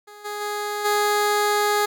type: tone with level steps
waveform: 15% pulse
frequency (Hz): 415.3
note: G#4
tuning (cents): 0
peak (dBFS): -35 / -22 / -19 / -12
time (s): 0.07-1.86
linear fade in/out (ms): 10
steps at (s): 0.24 / 0.4 / 0.84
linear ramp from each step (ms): 20
effects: none